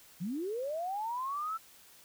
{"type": "linear sweep", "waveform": "sine", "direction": "up", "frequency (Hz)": [155.56, 1345], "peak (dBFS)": -33, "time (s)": [0.2, 1.58], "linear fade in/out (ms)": 20, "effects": ["white hiss -58 dBFS RMS until 2.04 s"]}